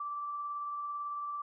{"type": "tone with tremolo", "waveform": "sine", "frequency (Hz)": 1167, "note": "D6", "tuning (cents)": -11, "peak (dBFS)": -34, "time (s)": [0, 1.42], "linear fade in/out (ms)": 5, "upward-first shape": "triangle", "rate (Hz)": 18, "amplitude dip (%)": 25, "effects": []}